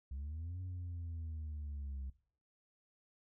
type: linear two-way sweep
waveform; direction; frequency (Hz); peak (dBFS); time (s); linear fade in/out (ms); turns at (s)
sine; up then down; 65.41 to 92.5 to 65.41; -38; 0.11-2.1; 5; 0.61
effects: noise-tail reverb RT60 0.5 s tail -19 dB re dry + tanh soft clip ceiling -39 dBFS